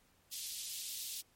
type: high-pass noise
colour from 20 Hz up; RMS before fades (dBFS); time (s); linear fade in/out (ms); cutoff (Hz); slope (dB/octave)
pink; -43; 0.31-1.22; 20; 3400; 24
effects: pink hiss -70 dBFS RMS until 1.35 s + MP3 64 kbps